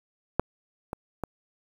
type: clicks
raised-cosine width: 1 ms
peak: -7 / -18 / -16 dBFS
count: 3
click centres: 0.396 / 0.931 / 1.237 s
effects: 7-bit